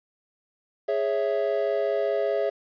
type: chord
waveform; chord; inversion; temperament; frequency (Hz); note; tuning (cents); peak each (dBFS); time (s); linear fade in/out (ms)
triangle; C# minor; second; equal; 415.3 / 554.4 / 659.3; G#4 / C#5 / E5; 0 / 0 / 0; -25; 0.88-2.5; 10
effects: resampled to 11025 Hz + 9-bit